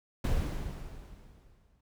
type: noise with exponential decay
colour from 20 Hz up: brown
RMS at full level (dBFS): -27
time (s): 0.24-1.81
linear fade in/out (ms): 5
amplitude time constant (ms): 340
effects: none